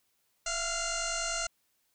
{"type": "tone with frequency modulation", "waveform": "sine", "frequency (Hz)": 2809, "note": "F7", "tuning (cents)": 9, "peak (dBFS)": -30, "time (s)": [0.46, 1.47], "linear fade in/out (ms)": 5, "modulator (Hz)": 696, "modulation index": 6.8, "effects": ["white hiss -74 dBFS RMS until 1.94 s"]}